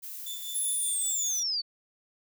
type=noise; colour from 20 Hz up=violet; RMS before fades=-40 dBFS; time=0.02-1.41 s; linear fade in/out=20 ms
type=tone with tremolo; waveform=sawtooth; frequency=3520 Hz; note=A7; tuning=in tune; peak=-32 dBFS; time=0.26-1.43 s; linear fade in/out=5 ms; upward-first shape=triangle; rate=5.2 Hz; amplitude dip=70%
type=linear sweep; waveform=sine; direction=down; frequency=11175 to 4435 Hz; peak=-27 dBFS; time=0.54-1.62 s; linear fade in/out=20 ms
effects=none